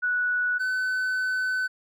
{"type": "tone pair in turn", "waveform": ["sine", "triangle"], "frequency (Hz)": [1474, 1511.1], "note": ["F#6", "F#6"], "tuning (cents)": [-7, 36], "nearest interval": "unison", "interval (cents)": 43, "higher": "second", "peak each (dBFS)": -22, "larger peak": "neither", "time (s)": [[0.02, 0.59], [0.59, 1.68]], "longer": "second", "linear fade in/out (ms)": 20, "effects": []}